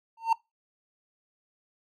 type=tone with exponential growth; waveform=triangle; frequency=908 Hz; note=A#5; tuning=46 cents flat; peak=-14 dBFS; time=0.17-0.33 s; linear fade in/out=5 ms; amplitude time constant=33 ms; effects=noise-tail reverb RT60 0.2 s tail -22 dB re dry